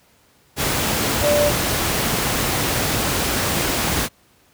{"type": "tone in noise", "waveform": "sine", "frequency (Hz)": 587.3, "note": "D5", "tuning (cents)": 0, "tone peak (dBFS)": -15, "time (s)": [1.21, 1.52], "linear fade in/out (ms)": 50, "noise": "pink", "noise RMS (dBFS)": -20, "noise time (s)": [0.56, 4.09], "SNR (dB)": 2, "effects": ["pink hiss -56 dBFS RMS until 4.53 s", "high-pass 60 Hz 12 dB/octave"]}